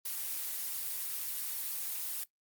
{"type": "noise", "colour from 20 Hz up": "blue", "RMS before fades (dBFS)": -37, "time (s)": [0.05, 2.24], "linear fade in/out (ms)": 5, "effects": ["noise-tail reverb RT60 0.1 s tail -20 dB re dry", "Opus 24 kbps"]}